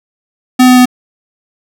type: tone with pitch steps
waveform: square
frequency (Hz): 253.3 / 251.7 / 250.1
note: B3 / B3 / B3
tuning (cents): +44 / +33 / +22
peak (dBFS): -3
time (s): 0.59-0.857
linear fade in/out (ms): 10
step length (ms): 89
effects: none